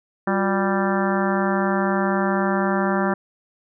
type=harmonic tone with a mistuned harmonic; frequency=196 Hz; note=G3; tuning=in tune; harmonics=1 / 2 / 3 / 4 / 5 / 6 / 7 / 8 / 9; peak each=-22 / -25 / -27 / -28 / -29 / -30 / -30 / -31 / -32 dBFS; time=0.27-3.14 s; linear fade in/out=5 ms; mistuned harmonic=2; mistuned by=-140 cents; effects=none